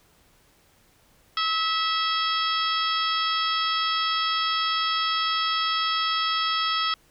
harmonic tone with a mistuned harmonic, 654 Hz, E5, 14 cents flat, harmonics 2 / 3 / 4 / 5 / 6 / 7 / 8, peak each -25 / -33 / -36 / -28 / -35 / -35 / -32 dBFS, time 1.37-6.94 s, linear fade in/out 2 ms, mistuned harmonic 2, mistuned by -22 cents, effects pink hiss -60 dBFS RMS until 7.1 s

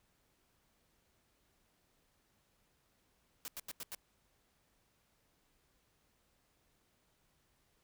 white noise bursts, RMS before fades -44 dBFS, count 5, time 3.45-3.948 s, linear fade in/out 0 ms, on 30 ms, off 87 ms, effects pink hiss -75 dBFS RMS until 7.83 s

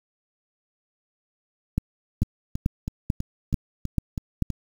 two click trains, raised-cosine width 5 ms, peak -9 / -15 dBFS, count 7 / 8, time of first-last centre 1.78-4.423 / 2.23-4.503 s, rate 2.27 / 3.08 Hz, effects 7-bit

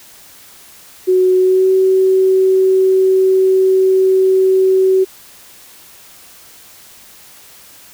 sine tone with pitch glide, 370 to 378.4 Hz, F#4 to F#4, 0 to +39 cents, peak -8 dBFS, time 1.07-5.05 s, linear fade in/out 20 ms, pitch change +39 cents, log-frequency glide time 1.37-1.71 s, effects white hiss -41 dBFS RMS until 7.93 s

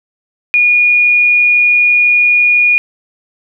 sine tone, 2442 Hz, D#7, 33 cents flat, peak -6 dBFS, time 0.54-2.78 s, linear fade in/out 0 ms, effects none

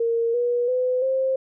sine tone with pitch steps, 462.6 / 483.4 / 505.1 / 527.7 Hz, A#4 / B4 / B4 / C5, -13 / -37 / +39 / +15 cents, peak -19 dBFS, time 0-1.36 s, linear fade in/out 5 ms, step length 340 ms, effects none

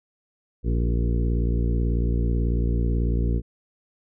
harmonic tone with a mistuned harmonic, 58.2 Hz, A#1, 2 cents flat, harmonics 1 / 2 / 3 / 4 / 5 / 6 / 7 / 8, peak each -21 / -27 / -31 / -33 / -35 / -37 / -38 / -39 dBFS, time 0.63-3.42 s, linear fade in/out 50 ms, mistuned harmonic 6, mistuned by +29 cents, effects none

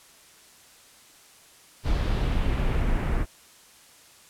brown noise with low-pass filter sweep, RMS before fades -24 dBFS, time 1.83-3.26 s, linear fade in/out 50 ms, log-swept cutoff 4700 to 1900 Hz, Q 1.4, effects white hiss -53 dBFS RMS until 4.29 s + low-pass 11000 Hz 12 dB/octave

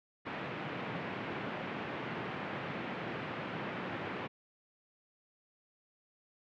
pink band-pass noise, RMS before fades -40 dBFS, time 0.25-4.28 s, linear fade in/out 20 ms, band 130 to 2700 Hz, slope 24 dB/octave, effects none

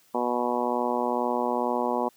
harmonic tone, 122.2 Hz, B2, 18 cents flat, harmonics 2 / 3 / 4 / 5 / 6 / 7 / 8 / 9, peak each -31 / -32 / -31 / -32 / -33 / -31 / -31 / -38 dBFS, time 0.14-2.09 s, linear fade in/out 10 ms, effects white hiss -61 dBFS RMS until 2.16 s + high-pass 60 Hz 12 dB/octave

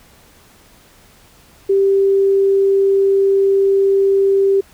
sine tone, 392 Hz, G4, in tune, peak -10 dBFS, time 1.69-4.61 s, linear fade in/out 10 ms, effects pink hiss -48 dBFS RMS until 4.73 s

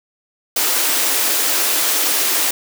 white high-pass noise, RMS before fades -17 dBFS, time 0.56-2.51 s, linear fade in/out 5 ms, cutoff 250 Hz, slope 96 dB/octave, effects none

